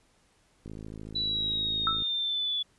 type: click train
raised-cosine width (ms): 3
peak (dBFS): -29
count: 74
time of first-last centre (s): 0.66-2.022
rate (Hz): 53.6
type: exponential sweep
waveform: sine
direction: down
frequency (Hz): 3964 to 3427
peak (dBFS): -27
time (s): 1.15-2.63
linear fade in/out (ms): 10
type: tone with exponential decay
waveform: sine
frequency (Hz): 1318.5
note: E6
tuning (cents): 0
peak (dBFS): -21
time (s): 1.87-2.07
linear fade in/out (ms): 1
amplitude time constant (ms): 42
effects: pink hiss -66 dBFS RMS until 2.78 s + resampled to 24000 Hz